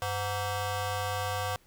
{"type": "ring-modulated tone", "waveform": "20% pulse", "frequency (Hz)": 415.3, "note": "G#4", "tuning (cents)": 0, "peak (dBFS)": -22, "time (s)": [0.02, 1.56], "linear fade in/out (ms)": 0, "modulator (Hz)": 319, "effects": ["pink hiss -63 dBFS RMS until 1.66 s"]}